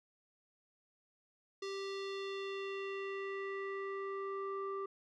square tone with low-pass filter sweep, 392 Hz, G4, in tune, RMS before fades -41 dBFS, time 1.62-4.86 s, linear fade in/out 5 ms, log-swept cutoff 5000 to 1100 Hz, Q 2.4, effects none

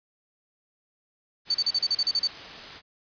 white noise, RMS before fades -40 dBFS, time 1.45-2.82 s, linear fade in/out 50 ms
sine tone bursts, 4540 Hz, C#8, 41 cents sharp, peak -20 dBFS, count 10, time 1.5-2.274 s, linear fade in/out 5 ms, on 45 ms, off 36 ms
effects resampled to 11025 Hz

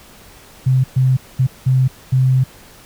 sine tone bursts at uneven times, 130 Hz, C3, 11 cents flat, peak -10 dBFS, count 5, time 0.66-0.84 / 0.96-1.17 / 1.39-1.47 / 1.66-1.88 / 2.12-2.44 s, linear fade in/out 10 ms, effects pink hiss -43 dBFS RMS until 2.85 s

